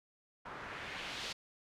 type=noise with low-pass filter sweep; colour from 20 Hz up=white; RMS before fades=-44 dBFS; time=0.45-1.33 s; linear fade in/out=10 ms; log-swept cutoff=1200 to 4300 Hz; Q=1.4; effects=none